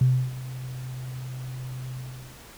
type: tone with ADSR envelope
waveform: sine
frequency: 127.9 Hz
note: C3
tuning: 39 cents flat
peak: -14 dBFS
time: 0.01-2.4 s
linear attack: 4 ms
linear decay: 290 ms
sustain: -18 dB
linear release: 440 ms
effects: tanh soft clip ceiling -10 dBFS + pink hiss -47 dBFS RMS until 2.57 s